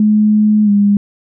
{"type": "tone with pitch glide", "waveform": "sine", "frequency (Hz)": [212.3, 203.2], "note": ["G#3", "G#3"], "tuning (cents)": [38, -38], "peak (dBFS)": -7, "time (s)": [0, 0.97], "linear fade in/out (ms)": 2, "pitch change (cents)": -76, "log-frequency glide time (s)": [0.64, 0.7], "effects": []}